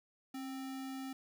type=tone with sample-and-hold; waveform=sine; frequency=267.4 Hz; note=C4; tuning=38 cents sharp; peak=-40 dBFS; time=0.34-1.13 s; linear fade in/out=5 ms; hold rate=1050 Hz; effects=none